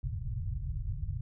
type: low-pass noise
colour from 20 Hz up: white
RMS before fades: -35 dBFS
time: 0.03-1.21 s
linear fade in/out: 5 ms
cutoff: 130 Hz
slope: 48 dB/octave
effects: none